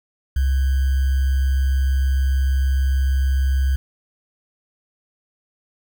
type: tone with sample-and-hold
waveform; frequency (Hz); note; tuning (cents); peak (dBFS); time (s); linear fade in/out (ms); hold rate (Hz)
sine; 66.7; C2; +34; -15; 0.36-3.76; 5; 1575
effects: none